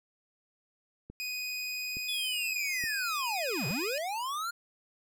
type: click train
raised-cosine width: 3 ms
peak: -31 dBFS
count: 4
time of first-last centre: 1.1-3.709 s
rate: 1.15 Hz
type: tone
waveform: 25% pulse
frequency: 2493 Hz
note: D#7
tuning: 3 cents sharp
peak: -30 dBFS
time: 1.2-3.98 s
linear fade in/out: 0 ms
type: linear two-way sweep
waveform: square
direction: down then up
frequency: 3478 to 116.54 to 1426 Hz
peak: -33 dBFS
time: 2.08-4.51 s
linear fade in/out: 10 ms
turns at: 3.67 s
effects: none